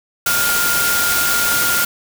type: tone in noise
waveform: sine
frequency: 1410 Hz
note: F6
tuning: 16 cents sharp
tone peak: -18 dBFS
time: 0.26-1.85 s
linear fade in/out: 5 ms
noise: white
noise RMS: -18 dBFS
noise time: 0.26-1.85 s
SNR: -3 dB
effects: none